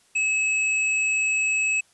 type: tone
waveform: square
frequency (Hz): 2582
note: E7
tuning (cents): -37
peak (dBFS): -21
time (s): 0.15-1.81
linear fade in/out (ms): 10
effects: white hiss -60 dBFS RMS until 1.93 s + resampled to 24000 Hz